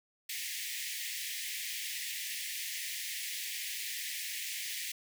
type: high-pass noise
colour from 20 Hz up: pink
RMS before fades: -39 dBFS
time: 0.29-4.92 s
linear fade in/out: 5 ms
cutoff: 1800 Hz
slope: 96 dB/octave
effects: none